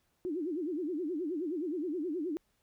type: tone with vibrato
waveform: sine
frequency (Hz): 328.5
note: E4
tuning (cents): -6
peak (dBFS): -32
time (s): 0.25-2.37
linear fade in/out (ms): 0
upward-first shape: sine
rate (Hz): 9.5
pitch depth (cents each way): 230
effects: pink hiss -75 dBFS RMS until 2.62 s